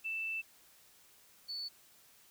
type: tone pair in turn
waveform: sine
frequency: 2653 / 4462 Hz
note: E7 / C#8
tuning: +10 / +11 cents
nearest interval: major sixth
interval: 901 cents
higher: second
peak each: -35 / -38 dBFS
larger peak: first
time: 0.04-0.42 / 1.48-1.69 s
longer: first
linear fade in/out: 20 ms
effects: white hiss -63 dBFS RMS until 2.3 s